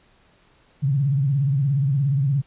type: tone with vibrato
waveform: sine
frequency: 138.3 Hz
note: C#3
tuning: 4 cents flat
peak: -17 dBFS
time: 0.82-2.42 s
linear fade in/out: 20 ms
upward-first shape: triangle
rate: 17 Hz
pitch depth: 150 cents each way
effects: pink hiss -58 dBFS RMS until 2.46 s + resampled to 8000 Hz